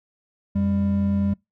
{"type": "tone pair together", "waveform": "triangle", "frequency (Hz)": [88.97, 199.1], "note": ["F2", "G3"], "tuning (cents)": [33, 27], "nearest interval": "octave + major second", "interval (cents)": 1394, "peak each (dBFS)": [-23, -18], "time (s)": [0.55, 1.34], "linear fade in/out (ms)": 10, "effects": ["noise-tail reverb RT60 0.2 s tail -26 dB re dry"]}